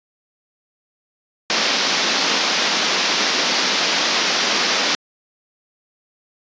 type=band-pass noise; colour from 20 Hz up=white; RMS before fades=-19 dBFS; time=1.5-4.95 s; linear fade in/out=0 ms; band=180 to 5800 Hz; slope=48 dB/octave; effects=resampled to 16000 Hz